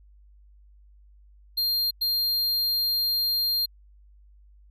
square tone bursts at uneven times, 4200 Hz, C8, 6 cents sharp, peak -23 dBFS, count 2, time 1.57-1.91 / 2.01-3.66 s, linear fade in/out 10 ms, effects added 50 Hz sine -51 dBFS peak until 4.7 s

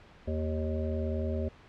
harmonic tone with a mistuned harmonic, 77.78 Hz, D#2, in tune, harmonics 1 / 3 / 5 / 7 / 8, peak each -31 / -36 / -38 / -39 / -40 dBFS, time 0.27-1.49 s, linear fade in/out 10 ms, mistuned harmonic 1, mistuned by +78 cents, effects pink hiss -55 dBFS RMS until 1.68 s + low-pass 3000 Hz 12 dB/octave

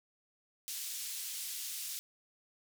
white band-pass noise, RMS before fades -41 dBFS, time 0.68-1.99 s, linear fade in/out 0 ms, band 3300 to 14000 Hz, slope 12 dB/octave, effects none

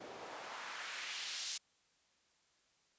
white noise with band-pass filter sweep, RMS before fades -45 dBFS, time 0-1.58 s, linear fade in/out 10 ms, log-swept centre 410 to 5300 Hz, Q 1.2, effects white hiss -74 dBFS RMS until 2.98 s + resampled to 16000 Hz

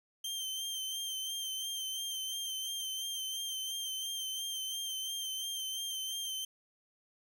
sawtooth tone with vibrato, 3136 Hz, G7, in tune, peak -33 dBFS, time 0.24-6.45 s, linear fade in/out 5 ms, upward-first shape sine, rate 2.9 Hz, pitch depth 33 cents each way, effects none

